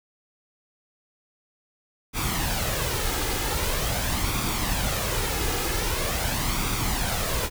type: noise with flanger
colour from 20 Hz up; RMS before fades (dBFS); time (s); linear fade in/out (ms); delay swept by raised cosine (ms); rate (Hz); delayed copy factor
pink; -26; 2.13-7.5; 50; 0.84 to 2.44; 0.44; +0.5
effects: none